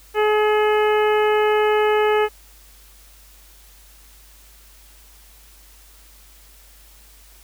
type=harmonic tone; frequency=424.6 Hz; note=G#4; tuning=38 cents sharp; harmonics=1 / 2 / 3 / 4 / 5 / 6 / 7; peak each=-16 / -22 / -26 / -28 / -30 / -32 / -33 dBFS; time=0.14-2.29 s; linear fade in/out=50 ms; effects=added 50 Hz sine -48 dBFS peak until 7.43 s + white hiss -50 dBFS RMS until 7.43 s